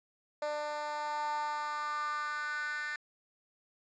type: tone with high-pass filter sweep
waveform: 10% pulse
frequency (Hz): 298.1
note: D4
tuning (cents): +26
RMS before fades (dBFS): -36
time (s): 0.42-2.96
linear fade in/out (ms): 2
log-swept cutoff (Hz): 620 to 1700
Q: 5.1
effects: resampled to 16000 Hz